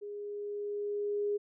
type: tone with level ramp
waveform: sine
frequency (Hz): 411.3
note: G#4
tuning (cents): -17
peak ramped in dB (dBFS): -39 to -28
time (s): 0.01-1.38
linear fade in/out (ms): 20
effects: none